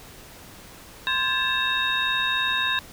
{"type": "tone cluster", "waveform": "sine", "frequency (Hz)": [1038, 1602, 1725, 2667, 3728], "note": ["C6", "G6", "A6", "E7", "A#7"], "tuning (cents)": [-14, 37, -35, 20, -1], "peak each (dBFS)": [-29, -28, -29, -30, -25], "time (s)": [1.07, 2.79], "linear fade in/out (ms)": 0, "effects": ["pink hiss -45 dBFS RMS until 2.92 s"]}